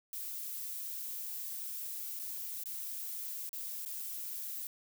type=noise with dropouts; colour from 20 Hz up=violet; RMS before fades=-41 dBFS; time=0.13-4.67 s; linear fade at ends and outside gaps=1 ms; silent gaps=2.191-2.196 / 2.637-2.657 / 3.492-3.53 / 3.851-3.859 s; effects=none